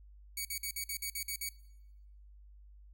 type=tone bursts; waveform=5% pulse; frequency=2248 Hz; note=C#7; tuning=24 cents sharp; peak=-26 dBFS; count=9; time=0.37-1.491 s; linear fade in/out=5 ms; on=81 ms; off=49 ms; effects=noise-tail reverb RT60 1.0 s tail -23 dB re dry + added 50 Hz sine -53 dBFS peak until 2.93 s